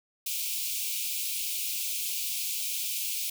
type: high-pass noise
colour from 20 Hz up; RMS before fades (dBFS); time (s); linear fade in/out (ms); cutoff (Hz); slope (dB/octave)
white; -32; 0.26-3.3; 5; 2300; 96
effects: none